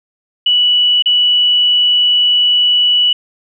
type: tone with dropouts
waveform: sine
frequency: 2950 Hz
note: F#7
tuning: 6 cents flat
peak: -8 dBFS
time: 0.46-3.13 s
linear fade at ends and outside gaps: 5 ms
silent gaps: 1.024-1.058 s
effects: none